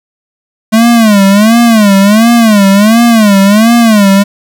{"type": "tone with vibrato", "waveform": "square", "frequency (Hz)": 214.7, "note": "A3", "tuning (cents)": -42, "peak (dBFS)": -3, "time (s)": [0.72, 4.24], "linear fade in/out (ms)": 20, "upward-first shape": "sine", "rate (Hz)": 1.4, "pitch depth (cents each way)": 170, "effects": ["7-bit"]}